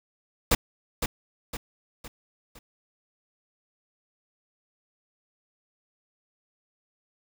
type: noise with echo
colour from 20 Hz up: pink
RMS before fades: -20 dBFS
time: 0.51-0.55 s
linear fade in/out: 5 ms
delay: 510 ms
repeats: 4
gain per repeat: -7 dB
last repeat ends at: 2.59 s
effects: none